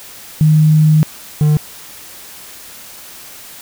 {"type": "tone pair in turn", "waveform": ["sine", "triangle"], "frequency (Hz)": [154.5, 150.36], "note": ["D#3", "D3"], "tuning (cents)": [-12, 41], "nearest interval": "unison", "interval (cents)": 47, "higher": "first", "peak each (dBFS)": -6, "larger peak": "neither", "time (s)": [[0.41, 1.03], [1.41, 1.57]], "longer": "first", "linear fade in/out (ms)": 0, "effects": ["white hiss -35 dBFS RMS until 3.61 s"]}